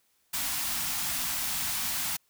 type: band-stop noise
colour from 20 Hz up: white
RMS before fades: -31 dBFS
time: 0.33-2.17 s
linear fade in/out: 10 ms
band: 310 to 660 Hz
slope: 48 dB/octave
effects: white hiss -70 dBFS RMS until 2.29 s